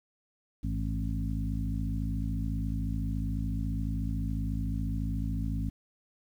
harmonic tone with a mistuned harmonic, 54 Hz, A1, 32 cents flat, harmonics 1 / 2 / 3 / 4 / 5, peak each -32 / -35 / -37 / -38 / -39 dBFS, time 0.63-5.7 s, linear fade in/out 10 ms, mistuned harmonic 2, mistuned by -71 cents, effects 10-bit

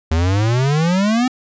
square exponential sweep, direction up, 77.78 to 260 Hz, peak -14 dBFS, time 0.11-1.28 s, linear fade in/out 5 ms, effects resampled to 16000 Hz

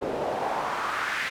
pink noise with band-pass filter sweep, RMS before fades -29 dBFS, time 0.01-1.3 s, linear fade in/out 20 ms, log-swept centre 450 to 2000 Hz, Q 2.4, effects none

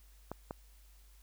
clicks, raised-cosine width 1 ms, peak -25 dBFS, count 2, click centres 0.316 / 0.509 s, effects added 50 Hz sine -57 dBFS peak until 1.22 s + white hiss -67 dBFS RMS until 1.22 s

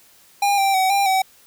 square tone with pitch steps, 807 / 784 / 756 / 797 / 761 Hz, G#5 / G5 / F#5 / G5 / F#5, -50 / 0 / +37 / +28 / +48 cents, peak -16 dBFS, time 0.42-1.22 s, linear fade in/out 5 ms, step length 160 ms, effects white hiss -52 dBFS RMS until 1.46 s

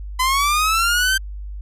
sawtooth linear sweep, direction up, 1009 to 1568 Hz, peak -12 dBFS, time 0.19-1.18 s, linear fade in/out 10 ms, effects added 50 Hz sine -28 dBFS peak until 1.61 s + resampled to 32000 Hz

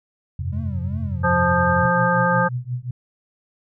sine chord, F suspended second, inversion none, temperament equal, 87.31 / 98 / 130.81 Hz, F2 / G2 / C3, 0 / 0 / 0 cents, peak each -25 / -30 / -28 dBFS, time 0.39-1.86 s, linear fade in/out 5 ms
triangle tone with vibrato, 197.6 Hz, G3, 14 cents sharp, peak -28 dBFS, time 0.52-1.23 s, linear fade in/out 10 ms, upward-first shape triangle, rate 2.6 Hz, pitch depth 250 cents each way
harmonic tone, 175.4 Hz, F3, 8 cents sharp, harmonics 1 / 3 / 5 / 7 / 9, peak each -22 / -22 / -22 / -22 / -22 dBFS, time 1.23-2.49 s, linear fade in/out 20 ms
sine tone with tremolo, 124 Hz, B2, 7 cents sharp, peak -20 dBFS, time 1.8-2.91 s, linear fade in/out 5 ms, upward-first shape triangle, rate 5.6 Hz, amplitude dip 100%
effects none

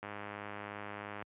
click train, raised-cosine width 0.5 ms, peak -27 dBFS, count 124, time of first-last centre 0.03-1.224 s, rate 103 Hz, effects high-pass 80 Hz 12 dB/octave + resampled to 8000 Hz

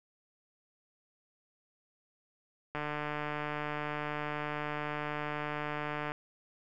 click train, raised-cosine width 0.5 ms, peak -21 dBFS, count 503, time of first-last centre 2.75-6.119 s, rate 149 Hz, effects none

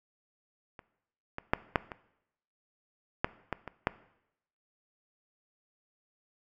clicks, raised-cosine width 0.5 ms, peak -30 / -21 / -8 / -8 / -24 / -10 / -16 / -24 / -10 dBFS, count 9, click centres 0.792 / 1.384 / 1.535 / 1.758 / 1.918 / 3.245 / 3.527 / 3.677 / 3.871 s, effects noise-tail reverb RT60 0.8 s tail -18 dB re dry

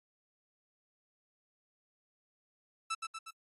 sawtooth tone with echo, 1318.5 Hz, E6, in tune, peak -29 dBFS, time 2.9-2.95 s, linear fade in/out 10 ms, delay 120 ms, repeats 3, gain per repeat -4 dB, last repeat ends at 3.31 s, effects AAC 32 kbps

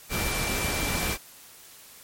sine tone in noise, 2347 Hz, D7, 2 cents flat, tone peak -33 dBFS, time 0.09-1.18 s, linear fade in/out 50 ms, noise pink, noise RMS -28 dBFS, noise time 0.09-1.18 s, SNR -8 dB, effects white hiss -49 dBFS RMS until 2.03 s + MP3 64 kbps

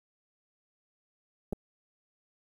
clicks, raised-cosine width 2 ms, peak -21 dBFS, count 2, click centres 1.526 / 1.531 s, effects 9-bit

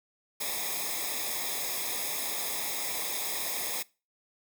white noise with comb filter, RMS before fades -33 dBFS, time 0.4-3.83 s, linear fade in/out 10 ms, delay 0.68 ms, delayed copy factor -0.85, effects noise-tail reverb RT60 0.3 s tail -22 dB re dry

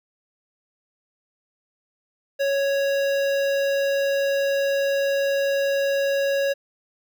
square tone with notch filter, 554.4 Hz, C#5, in tune, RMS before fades -22 dBFS, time 2.39-6.54 s, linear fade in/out 20 ms, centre 9500 Hz, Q 0.72, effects none

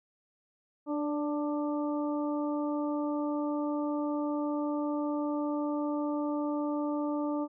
harmonic tone with a mistuned harmonic, 295.8 Hz, D4, 13 cents sharp, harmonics 1 / 2 / 3 / 4, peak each -30 / -36 / -40 / -42 dBFS, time 0.86-7.48 s, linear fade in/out 50 ms, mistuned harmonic 2, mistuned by -19 cents, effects none

